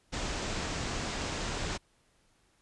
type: low-pass noise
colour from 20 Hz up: pink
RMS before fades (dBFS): -35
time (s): 0.12-1.78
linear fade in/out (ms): 20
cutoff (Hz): 7800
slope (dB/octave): 48
effects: pink hiss -69 dBFS RMS until 2.61 s + resampled to 24000 Hz